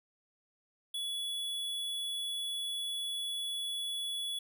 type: tone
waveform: square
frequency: 3398 Hz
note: G#7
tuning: 39 cents sharp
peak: -35 dBFS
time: 0.94-4.39 s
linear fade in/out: 5 ms
effects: none